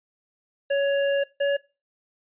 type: tone pair in turn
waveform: square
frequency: 559 / 563.5 Hz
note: C#5 / C#5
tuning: +14 / +28 cents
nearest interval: unison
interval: 14 cents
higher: second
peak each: -21 dBFS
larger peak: neither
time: 0.7-1.24 / 1.4-1.57 s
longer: first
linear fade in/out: 10 ms
effects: noise-tail reverb RT60 0.3 s tail -22 dB re dry + resampled to 8000 Hz